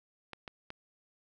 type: clicks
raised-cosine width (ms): 0.3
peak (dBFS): -26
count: 3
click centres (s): 0.333 / 0.478 / 0.704
effects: none